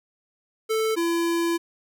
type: tone pair in turn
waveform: square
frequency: 440.8 / 337.5 Hz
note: A4 / E4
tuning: +3 / +41 cents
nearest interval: perfect fourth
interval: 462 cents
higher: first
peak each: -22 dBFS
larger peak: neither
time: 0.69-0.96 / 0.96-1.58 s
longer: second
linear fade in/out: 20 ms
effects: none